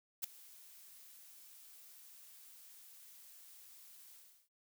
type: noise with ADSR envelope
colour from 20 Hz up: blue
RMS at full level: -35 dBFS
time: 0.22-4.49 s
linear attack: 22 ms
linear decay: 4 ms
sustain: -23 dB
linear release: 360 ms
effects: none